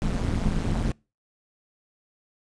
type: noise with amplitude modulation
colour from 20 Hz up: brown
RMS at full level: -21 dBFS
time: 0.02-0.92 s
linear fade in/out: 0 ms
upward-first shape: sine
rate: 180 Hz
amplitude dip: 100%
effects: noise-tail reverb RT60 0.3 s tail -26 dB re dry + resampled to 22050 Hz